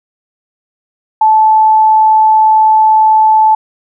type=tone; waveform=sine; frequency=871 Hz; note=A5; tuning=18 cents flat; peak=-4 dBFS; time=1.21-3.55 s; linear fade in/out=5 ms; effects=none